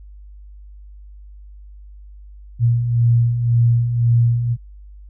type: beating tone pair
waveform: sine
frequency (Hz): 116.54 / 118.44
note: A#2 / A#2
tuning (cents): 0 / +28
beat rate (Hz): 1.9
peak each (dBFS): -21 / -13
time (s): 2.59-4.57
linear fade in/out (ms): 50
effects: added 50 Hz sine -37 dBFS peak until 5.09 s